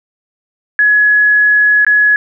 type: tone with dropouts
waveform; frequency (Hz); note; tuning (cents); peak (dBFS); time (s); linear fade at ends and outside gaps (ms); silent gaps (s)
sine; 1688; G#6; +28; -6; 0.79-2.16; 1; 1.848-1.866
effects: none